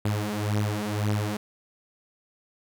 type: beating tone pair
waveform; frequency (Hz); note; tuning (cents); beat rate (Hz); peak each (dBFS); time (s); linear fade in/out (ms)
sawtooth; 103.83 / 105.73; G#2 / G#2; 0 / +31; 1.9; -24; 0.05-1.37; 5
effects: none